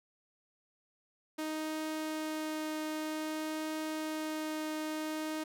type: tone with vibrato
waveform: sawtooth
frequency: 311.1 Hz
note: D#4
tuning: in tune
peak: -31 dBFS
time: 1.38-5.44 s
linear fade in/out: 10 ms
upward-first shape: triangle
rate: 0.52 Hz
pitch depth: 8 cents each way
effects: none